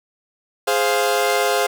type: chord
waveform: sawtooth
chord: F minor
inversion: first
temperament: equal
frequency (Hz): 415.3 / 523.3 / 698.5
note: Ab4 / C5 / F5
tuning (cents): 0 / 0 / 0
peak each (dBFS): -17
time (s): 0.67-1.67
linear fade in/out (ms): 10
effects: none